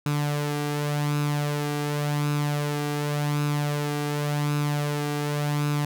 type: tone with flanger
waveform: sawtooth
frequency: 146.83 Hz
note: D3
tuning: in tune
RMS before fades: -26 dBFS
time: 0.06-5.85 s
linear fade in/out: 2 ms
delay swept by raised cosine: 0.77 to 2.57 ms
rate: 0.89 Hz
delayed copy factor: +0.5
effects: none